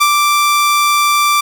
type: tone with ADSR envelope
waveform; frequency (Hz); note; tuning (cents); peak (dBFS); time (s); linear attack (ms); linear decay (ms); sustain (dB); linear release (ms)
sawtooth; 1174.7; D6; 0; -3; 0-1.41; 17; 53; -3; 9
effects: none